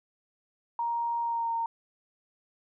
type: tone with pitch glide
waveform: sine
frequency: 937 to 920.4 Hz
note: A#5 to A#5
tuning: +9 to -22 cents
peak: -27 dBFS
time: 0.79-1.66 s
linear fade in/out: 2 ms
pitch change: -31 cents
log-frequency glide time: 1.21-1.53 s
effects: none